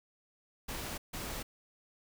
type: noise bursts at uneven times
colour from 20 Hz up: pink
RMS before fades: -40 dBFS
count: 2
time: 0.68-0.98 / 1.13-1.43 s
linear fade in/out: 10 ms
effects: none